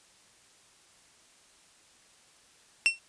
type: tone with exponential decay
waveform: 40% pulse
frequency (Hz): 2710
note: E7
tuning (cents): +47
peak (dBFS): -15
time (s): 2.86-2.99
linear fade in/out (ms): 0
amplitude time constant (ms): 28
effects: white hiss -60 dBFS RMS until 3.08 s + resampled to 22050 Hz